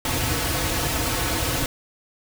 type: noise with comb filter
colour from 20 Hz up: pink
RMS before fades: -24 dBFS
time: 0.05-1.66 s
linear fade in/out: 2 ms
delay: 5 ms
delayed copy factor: -0.8
effects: none